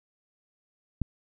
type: click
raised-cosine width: 5 ms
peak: -15 dBFS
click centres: 1.017 s
effects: none